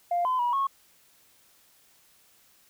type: tone with pitch steps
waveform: sine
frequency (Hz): 699 / 1020 / 966 / 1095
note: F5 / C6 / B5 / C#6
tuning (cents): +1 / -44 / -39 / -22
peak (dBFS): -22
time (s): 0.11-0.67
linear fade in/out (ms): 5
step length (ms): 140
effects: tanh soft clip ceiling -19 dBFS + white hiss -61 dBFS RMS until 2.69 s